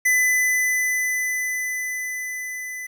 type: tone with level ramp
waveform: square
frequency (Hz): 2006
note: B6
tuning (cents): +26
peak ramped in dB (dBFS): -16 to -31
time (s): 0.05-2.87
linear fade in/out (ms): 10
effects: 9-bit